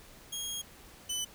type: tone pair in turn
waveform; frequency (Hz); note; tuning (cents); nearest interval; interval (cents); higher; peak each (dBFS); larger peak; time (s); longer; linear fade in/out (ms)
20% pulse; 3272 / 3001; G#7 / F#7; -26 / +24; minor second; 150; first; -30 / -27; second; 0.32-0.62 / 1.09-1.25; first; 10
effects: pink hiss -54 dBFS RMS until 1.34 s